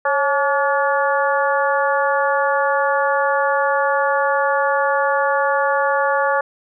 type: harmonic tone with a mistuned harmonic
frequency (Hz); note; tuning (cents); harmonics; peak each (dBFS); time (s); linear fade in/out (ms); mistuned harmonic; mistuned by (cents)
285.8; D4; -47; 2 / 3 / 4 / 5 / 6; -19 / -21 / -22 / -23 / -24; 0.05-6.41; 5; 2; -64
effects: none